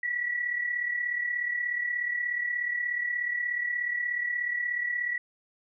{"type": "tone pair together", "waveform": "sine", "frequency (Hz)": [1909.3, 1946], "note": ["A#6", "B6"], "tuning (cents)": [41, -26], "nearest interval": "unison", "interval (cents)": 33, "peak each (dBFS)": [-35, -28], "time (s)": [0.03, 5.18], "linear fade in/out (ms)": 5, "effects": []}